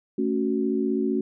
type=chord; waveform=sine; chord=F# minor; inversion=first; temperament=just; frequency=222 / 277.5 / 370 Hz; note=A3 / C#4 / F#4; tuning=+16 / +2 / 0 cents; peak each=-26 dBFS; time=0.18-1.21 s; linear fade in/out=5 ms; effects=none